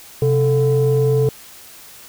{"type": "tone pair together", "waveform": "sine", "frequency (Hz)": [130.81, 440], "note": ["C3", "A4"], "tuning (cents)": [0, 0], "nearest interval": "octave + major sixth", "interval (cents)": 2100, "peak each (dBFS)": -14, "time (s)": [0.22, 1.29], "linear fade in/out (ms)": 2, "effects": ["tanh soft clip ceiling -8 dBFS", "white hiss -41 dBFS RMS until 2.08 s"]}